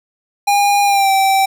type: tone with pitch glide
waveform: square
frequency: 811 to 776.2 Hz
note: G#5 to G5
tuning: -41 to -17 cents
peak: -11 dBFS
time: 0.47-1.46 s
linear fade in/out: 10 ms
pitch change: -76 cents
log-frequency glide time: 0.84-1.11 s
effects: none